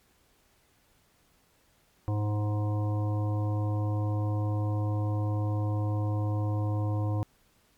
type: harmonic tone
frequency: 104.7 Hz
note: G#2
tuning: 15 cents sharp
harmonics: 1 / 3 / 5 / 7 / 9 / 10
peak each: -26 / -36 / -40 / -43 / -45 / -46 dBFS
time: 2.08-7.23 s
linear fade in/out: 0 ms
effects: pink hiss -66 dBFS RMS until 7.77 s + MP3 96 kbps